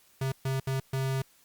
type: tone bursts at uneven times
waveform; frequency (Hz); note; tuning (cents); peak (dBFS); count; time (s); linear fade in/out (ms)
square; 133.4; C3; +34; -28; 4; 0.21-0.32 / 0.45-0.6 / 0.67-0.8 / 0.93-1.22; 5
effects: white hiss -62 dBFS RMS until 1.44 s + Opus 48 kbps